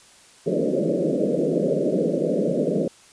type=band-pass noise; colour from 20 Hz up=white; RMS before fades=-22 dBFS; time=0.46-2.88 s; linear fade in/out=5 ms; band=150 to 600 Hz; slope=96 dB/octave; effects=white hiss -51 dBFS RMS until 3.12 s + resampled to 22050 Hz